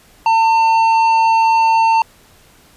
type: tone with tanh clipping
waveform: sine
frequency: 901 Hz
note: A5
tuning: 41 cents sharp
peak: -11 dBFS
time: 0.26-2.02 s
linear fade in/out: 2 ms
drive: 9 dB
effects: pink hiss -48 dBFS RMS until 2.76 s + resampled to 32000 Hz